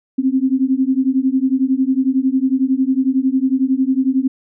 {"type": "beating tone pair", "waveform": "sine", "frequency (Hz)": [258, 269], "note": ["C4", "C4"], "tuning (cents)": [-24, 48], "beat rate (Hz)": 11, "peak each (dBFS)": -16, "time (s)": [0.18, 4.28], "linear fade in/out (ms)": 10, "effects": []}